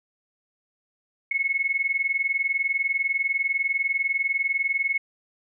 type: tone pair together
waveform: sine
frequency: 2181 / 2201 Hz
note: C#7 / C#7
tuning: -29 / -13 cents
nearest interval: unison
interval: 16 cents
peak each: -25 dBFS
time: 1.31-4.98 s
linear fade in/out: 5 ms
effects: none